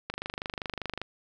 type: click train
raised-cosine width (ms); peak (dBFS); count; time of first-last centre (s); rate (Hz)
0.3; -17; 24; 0.1-1.016; 25.1
effects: none